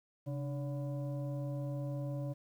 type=tone with frequency modulation; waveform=sine; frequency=136.3 Hz; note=C#3; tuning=29 cents flat; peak=-35 dBFS; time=0.26-2.34 s; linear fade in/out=20 ms; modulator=432 Hz; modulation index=0.74; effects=11-bit